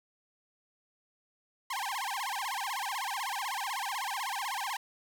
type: tone with vibrato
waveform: sawtooth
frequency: 918 Hz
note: A#5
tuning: 27 cents flat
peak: -29 dBFS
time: 1.7-4.77 s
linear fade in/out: 5 ms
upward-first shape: sine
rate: 16 Hz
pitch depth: 300 cents each way
effects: none